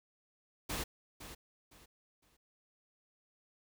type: noise with echo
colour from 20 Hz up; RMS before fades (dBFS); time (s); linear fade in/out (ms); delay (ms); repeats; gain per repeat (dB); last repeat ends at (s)
pink; -38; 0.69-0.84; 10; 510; 3; -11; 2.37
effects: none